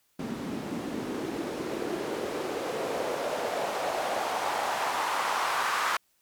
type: noise with band-pass filter sweep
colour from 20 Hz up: white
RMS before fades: -31 dBFS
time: 0.19-5.97 s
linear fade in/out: 5 ms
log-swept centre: 220 to 1200 Hz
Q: 2.3
effects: white hiss -70 dBFS RMS until 6.21 s